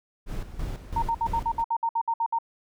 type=noise with tremolo; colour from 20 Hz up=brown; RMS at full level=-31 dBFS; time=0.26-1.64 s; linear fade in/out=50 ms; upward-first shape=square; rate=3 Hz; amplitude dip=65%
type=tone bursts; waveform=sine; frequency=920 Hz; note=A#5; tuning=23 cents flat; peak=-22 dBFS; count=12; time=0.96-2.387 s; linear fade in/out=5 ms; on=63 ms; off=61 ms
effects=none